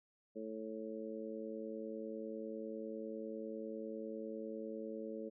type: harmonic tone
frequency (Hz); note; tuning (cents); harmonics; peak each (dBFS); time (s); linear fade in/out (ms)
110; A2; 0; 2 / 3 / 4 / 5; -47 / -48 / -46 / -48; 0.35-5.3; 20
effects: none